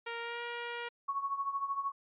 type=tone with pitch glide; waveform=10% pulse; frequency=466.2 to 474.9 Hz; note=A#4 to A#4; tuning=0 to +32 cents; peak=-29 dBFS; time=0.06-0.89 s; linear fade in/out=10 ms; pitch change=+32 cents; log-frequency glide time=0.2-0.42 s
type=tone with tremolo; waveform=sine; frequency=1108.7 Hz; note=C#6; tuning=in tune; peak=-29 dBFS; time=1.08-1.92 s; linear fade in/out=10 ms; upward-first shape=triangle; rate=13 Hz; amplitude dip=80%
effects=resampled to 8000 Hz